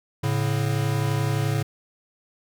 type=tone pair together; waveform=square; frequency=110 / 141.59 Hz; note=A2 / C#3; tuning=0 / +37 cents; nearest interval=major third; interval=437 cents; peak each=-25 dBFS; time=0.23-1.63 s; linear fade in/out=10 ms; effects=none